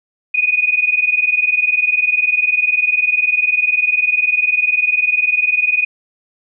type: tone pair together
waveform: sine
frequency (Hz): 2469 / 2489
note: D#7 / D#7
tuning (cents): -14 / 0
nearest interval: unison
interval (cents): 14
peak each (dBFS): -15 / -15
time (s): 0.34-5.85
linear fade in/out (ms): 10
effects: none